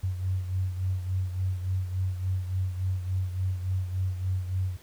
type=beating tone pair; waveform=sine; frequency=92.5 / 96 Hz; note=F#2 / G2; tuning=0 / -36 cents; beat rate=3.5 Hz; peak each=-27 / -34 dBFS; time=0.03-4.77 s; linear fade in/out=10 ms; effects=pink hiss -55 dBFS RMS until 4.82 s